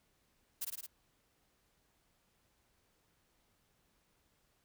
blue noise with echo, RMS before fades -38 dBFS, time 0.61-0.65 s, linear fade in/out 10 ms, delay 54 ms, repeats 4, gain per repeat -2 dB, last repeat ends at 0.866 s, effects pink hiss -75 dBFS RMS until 4.64 s

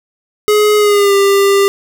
square tone with pitch glide, 420.7 to 397.1 Hz, G#4 to G4, +22 to +22 cents, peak -8 dBFS, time 0.48-1.68 s, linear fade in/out 0 ms, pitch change -100 cents, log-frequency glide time 0.77-1.14 s, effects none

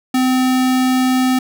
square tone, 256.8 Hz, C4, 32 cents flat, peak -13 dBFS, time 0.14-1.39 s, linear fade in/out 5 ms, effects none

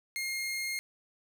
sawtooth tone, 2134 Hz, C7, 34 cents sharp, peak -29 dBFS, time 0.16-0.79 s, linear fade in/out 0 ms, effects none

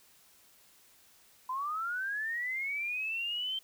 sine linear sweep, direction up, 1001 to 3136 Hz, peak -32 dBFS, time 1.49-3.59 s, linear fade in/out 5 ms, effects white hiss -62 dBFS RMS until 3.63 s

